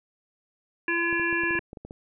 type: harmonic tone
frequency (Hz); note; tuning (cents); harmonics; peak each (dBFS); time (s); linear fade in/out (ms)
340; F4; -46; 1 / 3 / 5 / 7 / 8; -29 / -34 / -26 / -31 / -33; 0.88-1.59; 2
type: clicks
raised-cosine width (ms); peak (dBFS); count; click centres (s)
2; -26; 11; 1.128 / 1.197 / 1.328 / 1.435 / 1.508 / 1.553 / 1.592 / 1.731 / 1.772 / 1.85 / 1.909
effects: none